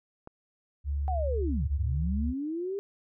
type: click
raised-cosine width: 1 ms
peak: -29 dBFS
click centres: 0.274 s
type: tone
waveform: sine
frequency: 71.3 Hz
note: C#2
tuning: 49 cents sharp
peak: -27 dBFS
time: 0.84-2.34 s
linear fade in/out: 50 ms
type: linear two-way sweep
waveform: sine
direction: down then up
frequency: 773 to 58.4 to 406.7 Hz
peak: -30 dBFS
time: 1.08-2.79 s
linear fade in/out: 0 ms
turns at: 1.7 s
effects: none